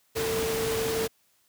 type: tone in noise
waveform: sine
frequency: 447.9 Hz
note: A4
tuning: 31 cents sharp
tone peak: -27 dBFS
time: 0.15-1.08 s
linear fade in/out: 20 ms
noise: pink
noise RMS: -31 dBFS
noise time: 0.15-1.08 s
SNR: +1 dB
effects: white hiss -67 dBFS RMS until 1.48 s + high-pass 80 Hz 12 dB/octave